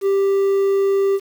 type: tone with quantisation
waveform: triangle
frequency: 393.2 Hz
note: G4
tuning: 5 cents sharp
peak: -12 dBFS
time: 0.01-1.2 s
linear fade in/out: 50 ms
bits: 7
effects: none